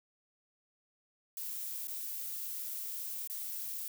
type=noise with dropouts; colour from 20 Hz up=violet; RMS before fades=-40 dBFS; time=1.37-3.88 s; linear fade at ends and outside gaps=2 ms; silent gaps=1.873-1.881 / 3.275-3.298 s; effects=none